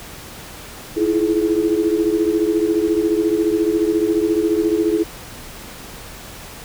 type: tone cluster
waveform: sine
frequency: 324.5 / 338.8 / 424.5 Hz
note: E4 / E4 / G#4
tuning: -27 / +48 / +38 cents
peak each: -19 dBFS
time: 0.96-5.04 s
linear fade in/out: 20 ms
effects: pink hiss -36 dBFS RMS until 6.64 s